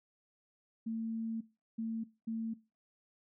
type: tone bursts at uneven times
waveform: sine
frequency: 225.3 Hz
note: A3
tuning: 41 cents sharp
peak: -34 dBFS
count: 3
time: 0.86-1.41 / 1.78-2.04 / 2.27-2.54 s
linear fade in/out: 10 ms
effects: noise-tail reverb RT60 0.3 s tail -20 dB re dry